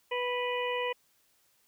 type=harmonic tone; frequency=492.6 Hz; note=B4; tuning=5 cents flat; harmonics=1 / 2 / 4 / 5 / 6; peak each=-32 / -35 / -38 / -39 / -40 dBFS; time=0.11-0.93 s; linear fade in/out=10 ms; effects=white hiss -69 dBFS RMS until 1.67 s